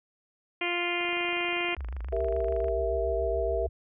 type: harmonic tone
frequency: 349.2 Hz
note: F4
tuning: in tune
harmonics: 1 / 2 / 3 / 4 / 5 / 6 / 7 / 8 / 9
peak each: -33 / -36 / -39 / -41 / -42 / -33 / -33 / -36 / -41 dBFS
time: 0.61-1.75 s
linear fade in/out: 5 ms
type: click train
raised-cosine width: 0.5 ms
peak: -30 dBFS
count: 43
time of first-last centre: 1.01-2.683 s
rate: 25.1 Hz
type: tone with vibrato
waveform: sine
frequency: 61.74 Hz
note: B1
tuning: in tune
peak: -32 dBFS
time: 1.77-3.69 s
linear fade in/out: 10 ms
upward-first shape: sine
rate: 7 Hz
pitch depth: 210 cents each way
type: chord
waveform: sine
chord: E diminished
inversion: first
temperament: equal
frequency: 392 / 466.2 / 659.3 Hz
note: G4 / Bb4 / E5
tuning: 0 / 0 / 0 cents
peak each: -32 / -31 / -29 dBFS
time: 2.12-3.67 s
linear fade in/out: 10 ms
effects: none